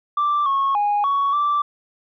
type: tone with pitch steps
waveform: sine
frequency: 1174 / 1096 / 824 / 1118 / 1169 Hz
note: D6 / C#6 / G#5 / C#6 / D6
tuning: -1 / -20 / -14 / +14 / -8 cents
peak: -15 dBFS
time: 0.17-1.62 s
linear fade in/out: 5 ms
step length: 290 ms
effects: tanh soft clip ceiling -14 dBFS